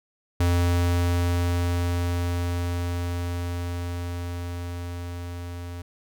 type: tone with level ramp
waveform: square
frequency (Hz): 87.31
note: F2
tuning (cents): 0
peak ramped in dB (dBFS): -19 to -34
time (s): 0.4-5.82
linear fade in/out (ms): 5
effects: none